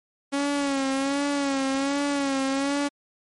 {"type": "tone with vibrato", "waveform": "sawtooth", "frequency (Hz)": 277, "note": "C#4", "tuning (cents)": -1, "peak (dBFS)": -19, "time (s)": [0.32, 2.89], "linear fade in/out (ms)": 20, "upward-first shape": "sine", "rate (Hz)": 1.3, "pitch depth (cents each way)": 56, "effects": ["MP3 48 kbps"]}